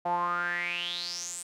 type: tone with band-pass filter sweep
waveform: sawtooth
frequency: 174.61 Hz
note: F3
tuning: in tune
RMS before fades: -32 dBFS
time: 0.05-1.43 s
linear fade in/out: 10 ms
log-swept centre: 760 to 8700 Hz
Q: 8.7
effects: none